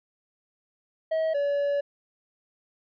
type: tone pair in turn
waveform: triangle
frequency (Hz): 640 / 570.2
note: D#5 / C#5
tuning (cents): +49 / +49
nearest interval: major second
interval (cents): 200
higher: first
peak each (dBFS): -21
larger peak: neither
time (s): 1.11-1.34 / 1.34-1.81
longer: second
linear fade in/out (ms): 10
effects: resampled to 11025 Hz